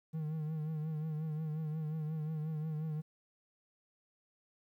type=tone with vibrato; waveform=triangle; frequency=155.56 Hz; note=D#3; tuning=in tune; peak=-33 dBFS; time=0.13-3.02 s; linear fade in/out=20 ms; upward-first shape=triangle; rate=5.6 Hz; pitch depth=63 cents each way; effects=12-bit